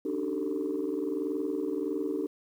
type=tone cluster; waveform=sine; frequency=282.8 / 304.2 / 386.1 / 446.8 Hz; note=C#4 / D#4 / G4 / A4; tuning=+35 / -39 / -26 / +27 cents; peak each=-35 / -32 / -33 / -34 dBFS; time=0.05-2.27 s; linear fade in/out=5 ms; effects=tanh soft clip ceiling -22 dBFS + 10-bit

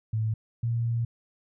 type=tone pair in turn; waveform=sine; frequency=110 / 116.8 Hz; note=A2 / A#2; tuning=0 / +4 cents; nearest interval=minor second; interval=104 cents; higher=second; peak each=-24 dBFS; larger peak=neither; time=0.13-0.34 / 0.63-1.05 s; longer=second; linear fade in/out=5 ms; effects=none

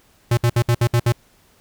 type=tone bursts; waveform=square; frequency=119 Hz; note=A#2; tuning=36 cents sharp; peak=-14 dBFS; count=7; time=0.31-1.123 s; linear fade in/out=5 ms; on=63 ms; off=62 ms; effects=pink hiss -56 dBFS RMS until 1.6 s

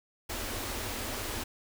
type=band-stop noise; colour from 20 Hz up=pink; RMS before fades=-36 dBFS; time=0.29-1.44 s; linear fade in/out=10 ms; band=120 to 210 Hz; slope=96 dB/octave; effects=none

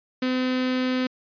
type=tone with notch filter; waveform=sawtooth; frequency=255.4 Hz; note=C4; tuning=42 cents flat; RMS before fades=-24 dBFS; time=0.22-1.07 s; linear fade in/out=5 ms; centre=830 Hz; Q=1.3; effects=resampled to 11025 Hz

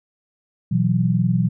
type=chord; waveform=sine; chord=B suspended fourth; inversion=none; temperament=equal with one note detuned; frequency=121.7 / 164.81 / 185 Hz; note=B2 / E3 / F#3; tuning=-25 / 0 / 0 cents; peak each=-20 dBFS; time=0.71-1.49 s; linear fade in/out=10 ms; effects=none

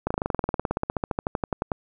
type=slowing click train; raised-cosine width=1 ms; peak=-10 dBFS; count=28; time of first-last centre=0.07-1.718 s; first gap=35 ms; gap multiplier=1.04; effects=none

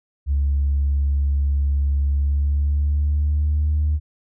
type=tone with pitch glide; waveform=sine; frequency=70.3 to 75.35 Hz; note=C#2 to D2; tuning=+25 to +45 cents; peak=-15 dBFS; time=0.26-4 s; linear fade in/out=50 ms; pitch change=+120 cents; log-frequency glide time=2.09-3.69 s; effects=tanh soft clip ceiling -13 dBFS

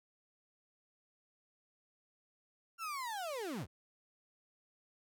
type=linear sweep; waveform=35% pulse; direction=down; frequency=1385 to 58.5 Hz; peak=-37 dBFS; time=2.78-3.67 s; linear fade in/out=50 ms; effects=none

